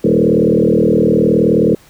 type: tone with frequency modulation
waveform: sine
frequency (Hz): 329.6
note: E4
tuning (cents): 0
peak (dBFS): -8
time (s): 0.04-1.75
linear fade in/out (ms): 5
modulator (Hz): 39.2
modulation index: 4.5
effects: pink hiss -46 dBFS RMS until 1.89 s